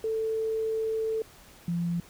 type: tone pair in turn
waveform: sine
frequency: 442.9 / 171.85 Hz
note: A4 / F3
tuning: +11 / -28 cents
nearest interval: octave + major third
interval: 1639 cents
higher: first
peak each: -26 dBFS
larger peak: neither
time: 0.04-1.22 / 1.68-2 s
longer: first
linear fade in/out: 2 ms
effects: pink hiss -53 dBFS RMS until 2.09 s